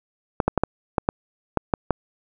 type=clicks; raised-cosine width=1 ms; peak=-4 dBFS; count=9; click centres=0.402 / 0.48 / 0.577 / 0.636 / 0.982 / 1.089 / 1.573 / 1.738 / 1.907 s; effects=none